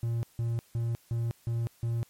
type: tone bursts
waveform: triangle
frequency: 116.54 Hz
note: A#2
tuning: in tune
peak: -25 dBFS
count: 6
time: 0.03-2.03 s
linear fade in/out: 0 ms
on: 200 ms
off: 160 ms
effects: white hiss -62 dBFS RMS until 2.09 s + MP3 64 kbps